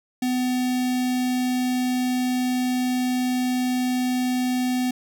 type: tone with notch filter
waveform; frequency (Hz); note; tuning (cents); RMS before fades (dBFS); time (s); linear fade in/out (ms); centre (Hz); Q
square; 251.6; B3; +32; -23; 0.22-4.91; 5; 1200; 1.4
effects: none